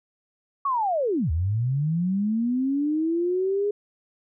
sine linear two-way sweep, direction down then up, 1141 to 74.5 to 416.3 Hz, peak -21 dBFS, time 0.65-3.71 s, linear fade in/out 5 ms, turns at 1.31 s, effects none

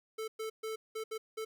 square tone bursts at uneven times, 440 Hz, A4, in tune, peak -37 dBFS, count 6, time 0.18-0.28 / 0.39-0.5 / 0.63-0.76 / 0.95-1.04 / 1.11-1.18 / 1.37-1.45 s, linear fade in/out 10 ms, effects 13-bit

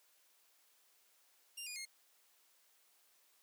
15% pulse tone with pitch steps, 2794 / 2446 / 2142 Hz, F7 / D#7 / C7, 0 / -30 / +40 cents, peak -37 dBFS, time 1.57-1.855 s, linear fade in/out 10 ms, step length 95 ms, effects white hiss -71 dBFS RMS until 3.42 s + high-pass 400 Hz 12 dB/octave

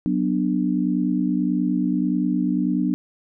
sine chord, B minor, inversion second, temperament just, 185.21 / 246.9 / 296.3 Hz, F#3 / B3 / D4, +2 / 0 / +15 cents, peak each -23 dBFS, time 0.06-2.94 s, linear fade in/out 0 ms, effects none

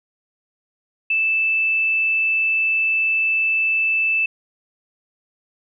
sine tone, 2637 Hz, E7, in tune, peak -16 dBFS, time 1.1-4.26 s, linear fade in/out 5 ms, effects none

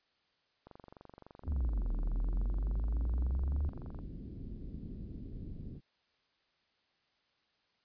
click train, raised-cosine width 1 ms, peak -37 dBFS, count 79, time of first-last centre 0.67-3.989 s, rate 23.5 Hz
pink low-pass noise, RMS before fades -44 dBFS, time 1.42-5.81 s, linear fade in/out 50 ms, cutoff 310 Hz, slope 24 dB/octave
sine exponential two-way sweep, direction down then up, 77.78 to 37.56 to 74 Hz, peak -30 dBFS, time 1.47-3.69 s, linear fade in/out 0 ms, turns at 1.95 s
effects white hiss -75 dBFS RMS until 7.84 s + resampled to 11025 Hz

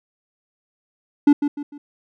triangle tone with echo, 290 Hz, D4, 22 cents flat, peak -6 dBFS, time 1.27-1.33 s, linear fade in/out 5 ms, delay 150 ms, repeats 3, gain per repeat -9 dB, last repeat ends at 1.78 s, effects none

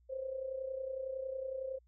sine tone with amplitude modulation, 527 Hz, C5, 12 cents sharp, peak -34 dBFS, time 0.09-1.79 s, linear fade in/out 20 ms, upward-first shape sine, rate 30.9 Hz, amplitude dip 65%, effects added 60 Hz sine -64 dBFS peak until 1.87 s

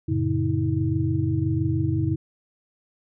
sine tone cluster, 92.9 / 114.4 / 140.4 / 320.1 Hz, F#2 / A#2 / C#3 / D#4, +7 / -32 / +22 / +49 cents, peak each -26 dBFS, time 0.08-2.16 s, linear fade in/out 10 ms, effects none

